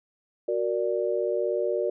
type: chord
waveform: sine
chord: Gb augmented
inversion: none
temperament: equal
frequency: 370 / 466.2 / 587.3 Hz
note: Gb4 / Bb4 / D5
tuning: 0 / 0 / 0 cents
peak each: -28 dBFS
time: 0.48-1.9 s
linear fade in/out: 5 ms
effects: none